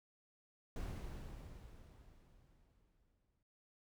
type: noise with exponential decay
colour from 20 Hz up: brown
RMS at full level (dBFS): -42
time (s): 0.76-3.43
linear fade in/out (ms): 2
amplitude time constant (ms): 580
effects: none